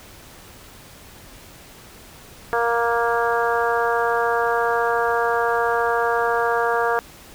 harmonic tone, 234.1 Hz, A#3, 8 cents sharp, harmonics 2 / 3 / 4 / 5 / 6 / 7, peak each -22 / -24 / -25 / -26 / -27 / -27 dBFS, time 2.53-6.99 s, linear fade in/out 0 ms, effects pink hiss -44 dBFS RMS until 7.34 s

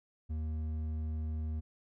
sine tone with hard clipping, 78.2 Hz, D#2, 9 cents sharp, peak -35 dBFS, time 0.29-1.61 s, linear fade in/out 20 ms, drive 6 dB, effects none

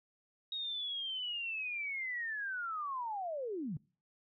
sine linear sweep, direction down, 3778 to 130.81 Hz, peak -36 dBFS, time 0.52-3.77 s, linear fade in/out 2 ms, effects noise-tail reverb RT60 0.4 s tail -23 dB re dry

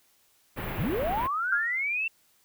pink band-stop noise, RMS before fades -34 dBFS, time 0.56-1.28 s, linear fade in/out 20 ms, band 2700 to 15000 Hz, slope 24 dB/octave
sine linear sweep, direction up, 69.3 to 2717 Hz, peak -26 dBFS, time 0.78-2.08 s, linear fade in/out 5 ms
sine tone with exponential decay, 1405 Hz, F6, 10 cents sharp, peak -20 dBFS, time 1.52-1.84 s, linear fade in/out 5 ms, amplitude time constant 68 ms
effects white hiss -65 dBFS RMS until 2.44 s

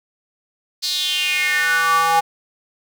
square tone with high-pass filter sweep, 164.81 Hz, E3, in tune, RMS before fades -18 dBFS, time 0.82-2.21 s, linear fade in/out 20 ms, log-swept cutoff 4500 to 830 Hz, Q 5.7, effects none

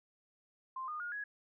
sine tone with pitch steps, 1046.5 / 1223.1 / 1429.6 / 1670.8 Hz, C6 / D#6 / F6 / G#6, 0 / -30 / +40 / +10 cents, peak -38 dBFS, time 0.76-1.24 s, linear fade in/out 5 ms, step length 120 ms, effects none

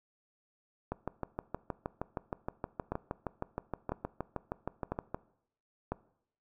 two click trains, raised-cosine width 1 ms, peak -20 / -19 dBFS, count 28 / 4, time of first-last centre 0.92-5.145 / 2.92-5.92 s, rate 6.39 / 1 Hz, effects noise-tail reverb RT60 0.7 s tail -20 dB re dry

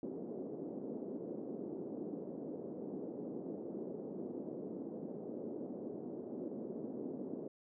pink band-pass noise, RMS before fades -44 dBFS, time 0.03-7.48 s, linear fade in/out 2 ms, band 220 to 470 Hz, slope 24 dB/octave, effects none

